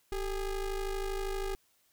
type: ring-modulated tone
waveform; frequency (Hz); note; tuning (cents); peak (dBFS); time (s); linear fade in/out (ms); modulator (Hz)
square; 206.3; G#3; -11; -30; 0.12-1.55; 0; 180
effects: white hiss -70 dBFS RMS until 1.92 s